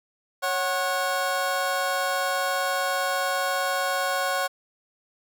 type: tone cluster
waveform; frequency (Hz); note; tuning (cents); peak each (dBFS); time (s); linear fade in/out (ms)
square; 553 / 744 / 1088 / 1465; C#5 / F#5 / C#6 / F#6; -4 / +9 / -33 / -18; -30; 0.42-4.48; 20
effects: none